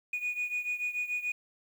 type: beating tone pair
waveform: sine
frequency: 2461 / 2467.9 Hz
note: D#7 / D#7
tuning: -20 / -15 cents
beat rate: 6.9 Hz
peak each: -31 / -34 dBFS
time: 0.13-1.32 s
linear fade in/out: 5 ms
effects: tanh soft clip ceiling -27 dBFS + 9-bit